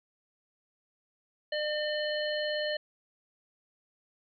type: harmonic tone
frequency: 603 Hz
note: D5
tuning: 46 cents sharp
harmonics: 1 / 3 / 5 / 7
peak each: -31 / -36 / -38 / -39 dBFS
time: 1.52-2.77 s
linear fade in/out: 5 ms
effects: none